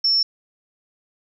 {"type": "tone", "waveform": "sine", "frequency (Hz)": 5400, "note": "E8", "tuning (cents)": 41, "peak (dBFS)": -15, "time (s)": [0.04, 0.23], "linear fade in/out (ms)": 5, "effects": []}